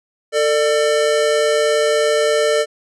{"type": "tone pair together", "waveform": "square", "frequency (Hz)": [447.1, 596.8], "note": ["A4", "D5"], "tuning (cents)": [28, 28], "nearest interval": "perfect fourth", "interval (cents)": 500, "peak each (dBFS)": -17, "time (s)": [0.32, 2.66], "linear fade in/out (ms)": 50, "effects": ["resampled to 22050 Hz"]}